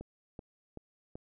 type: click train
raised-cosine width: 2 ms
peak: -30 dBFS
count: 4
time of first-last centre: 0.01-1.155 s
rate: 2.62 Hz
effects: none